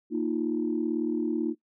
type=chord; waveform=sine; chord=Bb suspended fourth; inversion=none; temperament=equal; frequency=233.1 / 311.1 / 349.2 Hz; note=Bb3 / Eb4 / F4; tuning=0 / 0 / 0 cents; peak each=-30 / -28 / -30 dBFS; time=0.1-1.55 s; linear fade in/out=50 ms; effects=noise-tail reverb RT60 0.1 s tail -20 dB re dry + tanh soft clip ceiling -16 dBFS